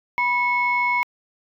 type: tone pair together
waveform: sine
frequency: 977.3 / 2194 Hz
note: B5 / C#7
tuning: -18 / -18 cents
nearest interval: octave + major second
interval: 1400 cents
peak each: -20 dBFS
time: 0.18-1.03 s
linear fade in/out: 0 ms
effects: tanh soft clip ceiling -11 dBFS